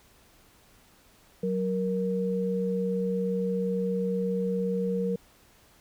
sine tone pair together, 186.08 / 468.9 Hz, F#3 / A#4, +10 / +10 cents, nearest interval octave + major third, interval 1600 cents, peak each -28 dBFS, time 1.43-5.16 s, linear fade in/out 5 ms, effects pink hiss -59 dBFS RMS until 5.8 s

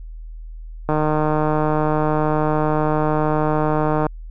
click train, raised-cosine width 1 ms, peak -6 dBFS, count 487, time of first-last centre 0.89-4.066 s, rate 153 Hz, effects added 40 Hz sine -31 dBFS peak until 4.3 s

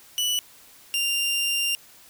sawtooth tone pair in turn, 2960 / 2788 Hz, F#7 / F7, 0 / -4 cents, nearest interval minor second, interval 104 cents, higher first, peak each -19 dBFS, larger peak neither, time 0.18-0.39 / 0.94-1.75 s, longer second, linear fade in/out 0 ms, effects white hiss -51 dBFS RMS until 2.09 s

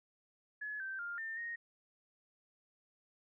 sine tone with pitch steps, 1701 / 1556 / 1403 / 1800 / 1864 Hz, G#6 / G6 / F6 / A6 / A#6, +41 / -13 / +8 / +39 / -1 cents, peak -39 dBFS, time 0.61-1.56 s, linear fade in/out 10 ms, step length 190 ms, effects none

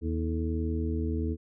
harmonic tone with a mistuned harmonic, 80.9 Hz, E2, 32 cents flat, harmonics 1 / 2 / 3 / 4 / 5, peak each -29 / -41 / -34 / -35 / -38 dBFS, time 0.01-1.37 s, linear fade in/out 50 ms, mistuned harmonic 5, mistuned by +120 cents, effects none

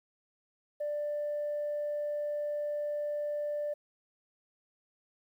sine tone, 590 Hz, D5, 8 cents sharp, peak -30 dBFS, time 0.8-3.74 s, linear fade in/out 10 ms, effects tanh soft clip ceiling -28 dBFS + 11-bit

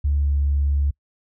sine tone with pitch glide, 71.9 to 71.03 Hz, D2 to C#2, -36 to +43 cents, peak -16 dBFS, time 0.04-0.91 s, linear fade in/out 10 ms, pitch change -21 cents, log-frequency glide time 0.18-0.31 s, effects noise-tail reverb RT60 0.1 s tail -26 dB re dry + tanh soft clip ceiling -12 dBFS

